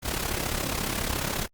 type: noise with amplitude modulation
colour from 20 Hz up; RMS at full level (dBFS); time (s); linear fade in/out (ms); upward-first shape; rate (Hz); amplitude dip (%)
pink; -26; 0.02-1.48; 50; sine; 34.4; 70
effects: Opus 48 kbps